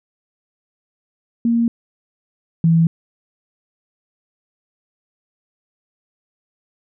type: tone pair in turn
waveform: sine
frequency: 233.1 / 164.83 Hz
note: A#3 / E3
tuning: 0 / 0 cents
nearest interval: tritone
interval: 600 cents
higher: first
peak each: -13 / -10 dBFS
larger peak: second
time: 1.45-1.68 / 2.64-2.87 s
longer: neither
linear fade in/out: 2 ms
effects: none